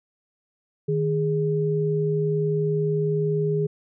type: tone pair together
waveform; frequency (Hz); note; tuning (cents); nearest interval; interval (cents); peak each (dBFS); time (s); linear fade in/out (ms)
sine; 155.2 / 413.1; D#3 / G#4; -4 / -9; octave + perfect fourth; 1695; -23; 0.88-3.67; 10
effects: none